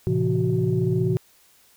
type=tone cluster; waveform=sine; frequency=112.8 / 133.9 / 168.8 / 372.1 Hz; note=A2 / C3 / E3 / F#4; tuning=+44 / +40 / +41 / +10 cents; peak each=-24 dBFS; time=0.07-1.17 s; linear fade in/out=0 ms; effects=tanh soft clip ceiling -10 dBFS + white hiss -57 dBFS RMS until 1.76 s